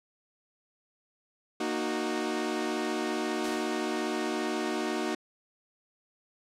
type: chord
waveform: sawtooth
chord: D# minor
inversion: second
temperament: equal with one note detuned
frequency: 233.1 / 307.6 / 370 Hz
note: A#3 / D#4 / F#4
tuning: 0 / -20 / 0 cents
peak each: -31 / -29 / -29 dBFS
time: 1.6-5.15 s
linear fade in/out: 5 ms
type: noise with exponential decay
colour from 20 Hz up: white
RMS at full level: -37 dBFS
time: 3.44-4.04 s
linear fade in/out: 5 ms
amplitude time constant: 130 ms
effects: low-pass 8000 Hz 12 dB/octave